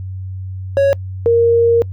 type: tone pair in turn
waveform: triangle / sine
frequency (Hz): 554.4 / 466.2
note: C#5 / A#4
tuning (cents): 0 / 0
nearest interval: minor third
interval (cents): 300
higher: first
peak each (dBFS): -7 / -8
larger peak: first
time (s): 0.77-0.93 / 1.26-1.82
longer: second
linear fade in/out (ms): 0
effects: noise-tail reverb RT60 0.1 s tail -25 dB re dry + added 94 Hz sine -23 dBFS peak until 1.92 s